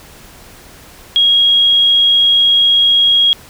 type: tone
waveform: sine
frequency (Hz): 3288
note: G#7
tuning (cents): -18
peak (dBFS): -7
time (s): 1.16-3.33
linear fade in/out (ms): 0
effects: pink hiss -39 dBFS RMS until 3.49 s